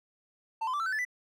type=tone with pitch steps; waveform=triangle; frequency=895 / 1022.2 / 1167.4 / 1333.3 / 1522.7 / 1739 / 1986.1 Hz; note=A5 / C6 / D6 / E6 / F#6 / A6 / B6; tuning=+29 / -41 / -11 / +19 / +49 / -21 / +9 cents; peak=-27 dBFS; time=0.61-1.051 s; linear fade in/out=10 ms; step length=63 ms; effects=none